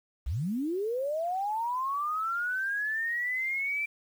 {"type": "linear sweep", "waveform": "sine", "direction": "up", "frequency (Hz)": [50.4, 2349], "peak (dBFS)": -28, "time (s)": [0.26, 3.86], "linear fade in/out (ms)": 10, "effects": ["9-bit"]}